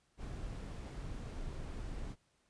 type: noise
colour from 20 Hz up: brown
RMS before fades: -43 dBFS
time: 0.17-2.16 s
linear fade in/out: 50 ms
effects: pink hiss -75 dBFS RMS until 2.49 s + resampled to 22050 Hz